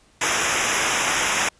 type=noise with comb filter; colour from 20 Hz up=pink; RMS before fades=-21 dBFS; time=0.21-1.49 s; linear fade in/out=5 ms; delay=0.23 ms; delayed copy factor=-0.95; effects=pink hiss -57 dBFS RMS until 1.59 s + resampled to 22050 Hz